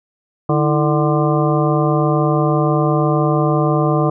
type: harmonic tone with a mistuned harmonic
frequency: 149 Hz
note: D3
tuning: 25 cents sharp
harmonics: 1 / 2 / 3 / 4 / 5 / 7 / 8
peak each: -16 / -19 / -21 / -22 / -23 / -24 / -25 dBFS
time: 0.49-4.1 s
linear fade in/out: 5 ms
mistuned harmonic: 2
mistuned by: +150 cents
effects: none